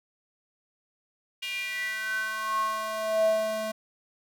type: tone with high-pass filter sweep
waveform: square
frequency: 217.8 Hz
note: A3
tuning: 17 cents flat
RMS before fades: -29 dBFS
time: 1.42-3.72 s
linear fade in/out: 10 ms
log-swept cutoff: 2700 to 450 Hz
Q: 7.4
effects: none